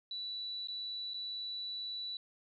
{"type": "tone with dropouts", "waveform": "sine", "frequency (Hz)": 3951, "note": "B7", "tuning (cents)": 0, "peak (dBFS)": -38, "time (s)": [0.11, 2.17], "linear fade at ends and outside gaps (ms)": 2, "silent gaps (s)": [[0.673, 0.684], [1.136, 1.142]], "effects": []}